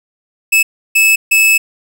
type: tone bursts at uneven times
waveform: 45% pulse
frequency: 2607 Hz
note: E7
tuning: 20 cents flat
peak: -7 dBFS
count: 3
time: 0.52-0.63 / 0.95-1.16 / 1.31-1.58 s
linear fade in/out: 10 ms
effects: none